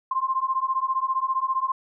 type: beating tone pair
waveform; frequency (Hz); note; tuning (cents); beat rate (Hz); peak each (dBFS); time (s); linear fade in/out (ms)
sine; 1046.5 / 1061.5; C6 / C6; 0 / +25; 15; -25; 0.11-1.72; 5
effects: none